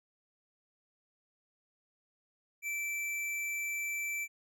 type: tone with hard clipping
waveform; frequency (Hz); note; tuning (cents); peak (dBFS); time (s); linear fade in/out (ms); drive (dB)
sine; 2330; D7; -14; -35; 2.62-4.28; 50; 15
effects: none